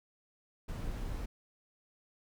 brown noise, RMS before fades -38 dBFS, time 0.68-1.26 s, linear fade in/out 10 ms, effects none

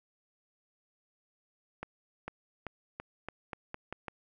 accelerating click train, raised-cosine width 0.5 ms, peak -23 dBFS, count 9, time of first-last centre 1.83-4.083 s, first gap 450 ms, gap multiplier 0.86, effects none

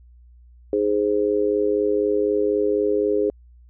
sine tone with amplitude modulation, 415.3 Hz, G#4, in tune, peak -13 dBFS, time 0.73-3.3 s, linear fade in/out 2 ms, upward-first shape sine, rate 104 Hz, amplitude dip 100%, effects added 60 Hz sine -46 dBFS peak until 3.69 s

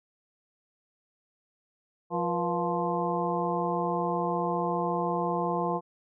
harmonic tone with a mistuned harmonic, 174.61 Hz, F3, in tune, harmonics 1 / 2 / 3 / 4 / 5 / 6, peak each -33 / -33 / -33 / -33 / -33 / -33 dBFS, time 2.1-5.81 s, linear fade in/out 50 ms, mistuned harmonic 3, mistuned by -120 cents, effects none

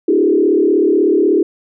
sine tone with frequency modulation, 361.2 Hz, F#4, 42 cents flat, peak -9 dBFS, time 0.08-1.43 s, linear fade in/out 5 ms, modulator 36.3 Hz, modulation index 1.7, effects none

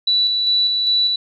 sine tone with tremolo, 3951 Hz, B7, in tune, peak -13 dBFS, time 0.07-1.16 s, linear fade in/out 5 ms, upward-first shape square, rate 2.5 Hz, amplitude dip 30%, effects none

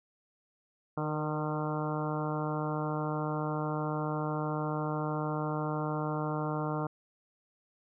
harmonic tone with a mistuned harmonic, 152.3 Hz, D#3, 37 cents flat, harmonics 1 / 2 / 3 / 4 / 5 / 6 / 7 / 8 / 9, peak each -34 / -37 / -39 / -40 / -41 / -42 / -42 / -43 / -44 dBFS, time 0.97-6.87 s, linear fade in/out 5 ms, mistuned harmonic 3, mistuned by +23 cents, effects none

